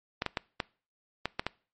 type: clicks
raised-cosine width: 0.3 ms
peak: -13 dBFS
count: 7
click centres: 0.221 / 0.263 / 0.372 / 0.602 / 1.256 / 1.395 / 1.466 s
effects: noise-tail reverb RT60 0.4 s tail -23 dB re dry + MP3 32 kbps